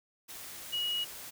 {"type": "tone in noise", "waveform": "sine", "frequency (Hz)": 2900, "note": "F#7", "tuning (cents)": -35, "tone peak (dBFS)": -30, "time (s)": [0.72, 1.05], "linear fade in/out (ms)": 20, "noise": "white", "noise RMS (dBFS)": -45, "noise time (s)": [0.28, 1.31], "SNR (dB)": 12, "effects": []}